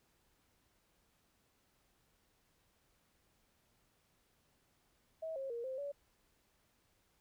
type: tone with pitch steps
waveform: sine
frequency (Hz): 644 / 539 / 469.7 / 523 / 569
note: E5 / C#5 / A#4 / C5 / C#5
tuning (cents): -41 / -49 / +13 / -1 / +45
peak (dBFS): -39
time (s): 5.22-5.92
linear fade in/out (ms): 10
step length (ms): 140
effects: pink hiss -75 dBFS RMS until 7.2 s